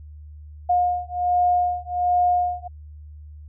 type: beating tone pair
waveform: sine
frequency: 714 / 715.3 Hz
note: F5 / F5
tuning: +38 / +41 cents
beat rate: 1.3 Hz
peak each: -21 dBFS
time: 0.69-2.68 s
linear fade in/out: 10 ms
effects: added 75 Hz sine -38 dBFS peak until 3.48 s